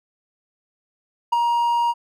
triangle tone with ADSR envelope, 945 Hz, A#5, 23 cents sharp, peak -10 dBFS, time 1.32-1.94 s, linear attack 12 ms, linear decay 5 ms, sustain -5 dB, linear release 40 ms, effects none

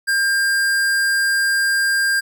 square tone, 1600 Hz, G6, 35 cents sharp, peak -16 dBFS, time 0.07-2.21 s, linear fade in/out 20 ms, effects none

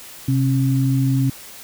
sine tone pair together, 130.9 / 270.9 Hz, C3 / C#4, +1 / -40 cents, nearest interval octave + minor second, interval 1259 cents, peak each -16 / -20 dBFS, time 0.28-1.3 s, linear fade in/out 5 ms, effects white hiss -39 dBFS RMS until 1.63 s

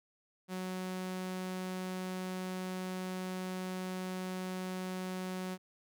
sawtooth tone, 185 Hz, F#3, in tune, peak -33 dBFS, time 0.48-5.58 s, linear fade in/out 50 ms, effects none

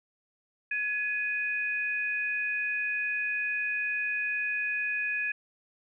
sine tone pair together, 1691.4 / 2489 Hz, G#6 / D#7, +31 / 0 cents, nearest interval perfect fifth, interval 669 cents, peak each -31 / -30 dBFS, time 0.71-5.32 s, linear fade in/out 5 ms, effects none

